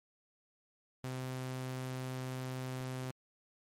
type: tone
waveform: sawtooth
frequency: 129.1 Hz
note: C3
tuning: 23 cents flat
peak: -34 dBFS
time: 1.04-3.11 s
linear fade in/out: 0 ms
effects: MP3 64 kbps